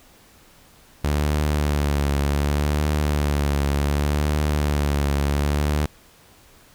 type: tone with vibrato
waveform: sawtooth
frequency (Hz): 72.9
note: D2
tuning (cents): -12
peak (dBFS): -15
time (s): 1.04-5.86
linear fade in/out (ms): 5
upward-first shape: triangle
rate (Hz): 0.67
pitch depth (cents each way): 56
effects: pink hiss -52 dBFS RMS until 6.74 s